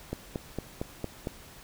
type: click train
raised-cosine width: 2 ms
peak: -18 dBFS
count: 6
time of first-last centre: 0.13-1.272 s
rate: 4.38 Hz
effects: pink hiss -50 dBFS RMS until 1.63 s